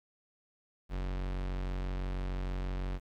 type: tone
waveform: 45% pulse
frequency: 46.25 Hz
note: F#1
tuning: in tune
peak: -33 dBFS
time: 0.89-3 s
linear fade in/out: 50 ms
effects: low-pass 4000 Hz 12 dB/octave + 10-bit